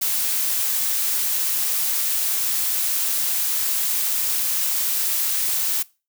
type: noise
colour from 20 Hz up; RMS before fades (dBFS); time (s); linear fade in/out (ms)
blue; -22; 0.01-5.83; 10
effects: noise-tail reverb RT60 0.3 s tail -22 dB re dry